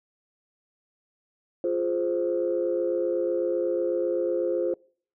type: chord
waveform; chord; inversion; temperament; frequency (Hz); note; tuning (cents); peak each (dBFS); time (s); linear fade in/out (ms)
sine; F minor; none; equal with one note detuned; 349.2 / 417.2 / 523.3; F4 / Ab4 / C5; 0 / +8 / 0; -26 / -30 / -26; 1.64-4.74; 2
effects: noise-tail reverb RT60 0.5 s tail -25 dB re dry + tanh soft clip ceiling -15 dBFS